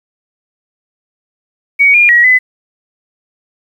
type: tone with pitch steps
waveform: sine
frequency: 2247 / 2414 / 1909 / 2013 Hz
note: C#7 / D7 / A#6 / B6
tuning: +23 / +47 / +41 / +33 cents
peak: -4 dBFS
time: 1.79-2.39 s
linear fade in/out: 20 ms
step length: 150 ms
effects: 7-bit